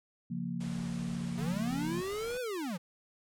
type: chord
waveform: sine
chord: Bb minor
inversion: first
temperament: equal with one note detuned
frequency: 138.59 / 175.63 / 233.1 Hz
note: Db3 / F3 / Bb3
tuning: 0 / +10 / 0 cents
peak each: -41 / -36 / -38 dBFS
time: 0.3-2.01 s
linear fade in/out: 10 ms
type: low-pass noise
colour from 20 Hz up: pink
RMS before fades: -49 dBFS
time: 0.6-2.38 s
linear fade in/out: 10 ms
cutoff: 10000 Hz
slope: 48 dB/octave
type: linear two-way sweep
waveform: square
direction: up then down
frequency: 128.2 to 510 to 158.1 Hz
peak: -35 dBFS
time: 1.37-2.78 s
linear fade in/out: 20 ms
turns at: 2.4 s
effects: none